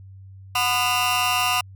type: tone cluster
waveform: 40% pulse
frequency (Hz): 733 / 1003 / 1228 / 2697 / 2827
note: F#5 / B5 / D#6 / E7 / F7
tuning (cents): -16 / +26 / -23 / +39 / +20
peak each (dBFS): -25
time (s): 0.55-1.61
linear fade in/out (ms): 5
effects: added 96 Hz sine -40 dBFS peak until 1.75 s